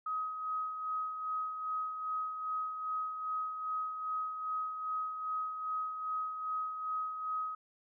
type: tone with tremolo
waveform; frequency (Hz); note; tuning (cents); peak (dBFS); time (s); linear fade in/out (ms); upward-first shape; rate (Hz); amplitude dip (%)
sine; 1264; D#6; +27; -32; 0.06-7.55; 5; sine; 2.5; 50
effects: none